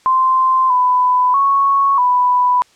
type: tone with pitch steps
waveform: sine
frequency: 1041 / 999 / 1106 / 991 Hz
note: C6 / B5 / C#6 / B5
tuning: -9 / +20 / -4 / +6 cents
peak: -10 dBFS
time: 0.06-2.62 s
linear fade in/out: 0 ms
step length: 640 ms
effects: white hiss -52 dBFS RMS until 2.75 s + low-pass 7000 Hz 12 dB/octave